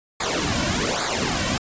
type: noise with flanger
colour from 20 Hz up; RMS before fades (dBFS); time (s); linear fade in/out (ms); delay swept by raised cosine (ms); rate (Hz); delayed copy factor
pink; -23; 0.2-1.58; 5; 0.34 to 2.44; 1.2; -0.85
effects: resampled to 16000 Hz